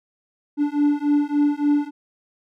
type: beating tone pair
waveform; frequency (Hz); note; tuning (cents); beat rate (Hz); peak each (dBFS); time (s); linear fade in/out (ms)
triangle; 290 / 293.5; D4 / D4; -22 / -1; 3.5; -18; 0.57-1.91; 50
effects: none